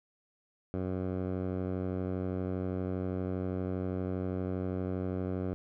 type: tone with low-pass filter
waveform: 10% pulse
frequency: 92.5 Hz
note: F#2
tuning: in tune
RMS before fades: -34 dBFS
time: 0.74-5.54 s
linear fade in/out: 0 ms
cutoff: 810 Hz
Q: 0.54
effects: none